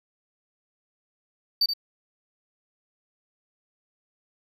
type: tone with echo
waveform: triangle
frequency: 4607 Hz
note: D8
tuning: 34 cents flat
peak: -17 dBFS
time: 1.61-1.66 s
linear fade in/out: 5 ms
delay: 76 ms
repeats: 1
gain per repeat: -7 dB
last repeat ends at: 1.736 s
effects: none